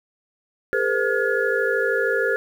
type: tone cluster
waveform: sine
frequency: 407.1 / 460.2 / 513 / 1425 / 1697 Hz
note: G#4 / A#4 / C5 / F6 / G#6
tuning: -35 / -22 / -34 / +34 / +37 cents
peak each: -25 dBFS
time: 0.73-2.36 s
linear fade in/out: 0 ms
effects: 8-bit